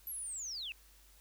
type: linear sweep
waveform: sine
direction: down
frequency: 11910 to 2489 Hz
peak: -39 dBFS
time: 0.07-0.72 s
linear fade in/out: 0 ms
effects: added 50 Hz sine -62 dBFS peak until 1.2 s + white hiss -64 dBFS RMS until 1.2 s